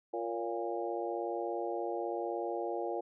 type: harmonic tone with a mistuned harmonic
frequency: 116.54 Hz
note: A#2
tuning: in tune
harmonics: 3 / 4 / 5 / 6 / 7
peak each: -38 / -39 / -40 / -41 / -41 dBFS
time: 0.13-3.01 s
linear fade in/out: 10 ms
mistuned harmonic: 5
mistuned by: -47 cents
effects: none